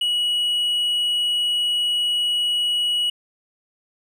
triangle tone, 2925 Hz, F#7, 21 cents flat, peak -17 dBFS, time 0.01-3.1 s, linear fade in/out 5 ms, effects none

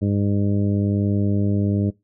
harmonic tone, 101.1 Hz, G#2, 46 cents flat, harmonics 1 / 2 / 3 / 4 / 5 / 6, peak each -20 / -22 / -26 / -32 / -36 / -36 dBFS, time 0.01-1.91 s, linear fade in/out 20 ms, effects noise-tail reverb RT60 0.2 s tail -21 dB re dry

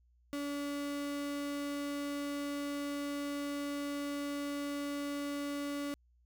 35% pulse tone, 286.1 Hz, D4, 45 cents flat, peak -34 dBFS, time 0.33-5.94 s, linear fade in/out 0 ms, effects added 60 Hz sine -65 dBFS peak until 6.25 s

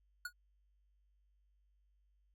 square tone with exponential decay, 1453 Hz, F#6, 32 cents flat, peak -37 dBFS, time 0.25-0.33 s, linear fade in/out 5 ms, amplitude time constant 16 ms, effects added 50 Hz sine -70 dBFS peak until 2.34 s

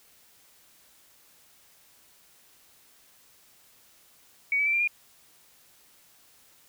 sine tone with pitch steps, 2250 / 2292 / 2335 / 2378 / 2423 Hz, C#7 / D7 / D7 / D7 / D#7, +25 / -43 / -11 / +21 / -47 cents, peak -22 dBFS, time 4.52-4.875 s, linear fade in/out 2 ms, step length 71 ms, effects white hiss -59 dBFS RMS until 6.68 s

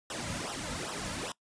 pink noise with flanger, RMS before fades -37 dBFS, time 0.1-1.32 s, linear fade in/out 2 ms, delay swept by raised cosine 0.44 to 2.74 ms, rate 2.5 Hz, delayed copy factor -1, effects noise-tail reverb RT60 0.1 s tail -21 dB re dry + resampled to 22050 Hz

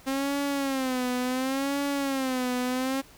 sawtooth tone with vibrato, 265.4 Hz, C4, 25 cents sharp, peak -22 dBFS, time 0.06-3.02 s, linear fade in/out 20 ms, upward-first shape sine, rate 0.7 Hz, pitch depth 110 cents each way, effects pink hiss -53 dBFS RMS until 3.17 s

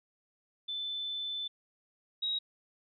sine tone pair in turn, 3520 / 3811 Hz, A7 / A#7, 0 / +38 cents, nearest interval minor second, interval 138 cents, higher second, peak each -34 / -30 dBFS, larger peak second, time 0.68-1.48 / 2.22-2.39 s, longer first, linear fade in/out 10 ms, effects none

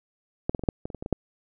clicks, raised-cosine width 2 ms, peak -10 / -13 / -24 / -18 / -7 / -18 / -25 / -22 / -21 / -19 / -8 dBFS, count 11, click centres 0.495 / 0.548 / 0.594 / 0.637 / 0.688 / 0.855 / 0.902 / 0.947 / 1.025 / 1.061 / 1.127 s, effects none

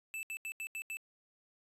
square tone bursts at uneven times, 2637 Hz, E7, in tune, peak -39 dBFS, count 6, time 0.14-0.23 / 0.3-0.37 / 0.45-0.52 / 0.6-0.67 / 0.75-0.82 / 0.9-0.97 s, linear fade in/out 0 ms, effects resampled to 32000 Hz

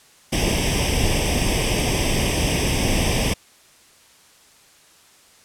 pink noise with comb filter, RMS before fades -20 dBFS, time 0.32-3.34 s, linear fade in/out 10 ms, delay 0.36 ms, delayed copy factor +0.85, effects white hiss -52 dBFS RMS until 5.44 s + low-pass 10000 Hz 12 dB/octave

